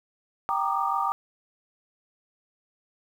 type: chord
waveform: sine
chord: Eb major seventh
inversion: first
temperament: equal with one note detuned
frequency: 784 / 932.3 / 1174.7 / 1221 Hz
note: G5 / Bb5 / D6 / Eb6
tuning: 0 / 0 / 0 / -33 cents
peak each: -29 dBFS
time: 0.49-1.12 s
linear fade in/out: 0 ms
effects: 9-bit